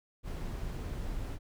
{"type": "noise", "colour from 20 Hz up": "brown", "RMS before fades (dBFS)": -37, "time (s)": [0.23, 1.39], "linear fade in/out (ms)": 50, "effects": []}